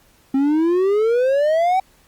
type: exponential sweep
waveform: triangle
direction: up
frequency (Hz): 264.5 to 772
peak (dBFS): -12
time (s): 0.34-1.8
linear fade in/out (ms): 5
effects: pink hiss -55 dBFS RMS until 2.07 s + Opus 48 kbps